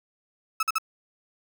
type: tone bursts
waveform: 35% pulse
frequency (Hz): 1300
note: E6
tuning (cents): -24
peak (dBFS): -20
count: 3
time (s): 0.6-0.784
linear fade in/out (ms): 5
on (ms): 30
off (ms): 47
effects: none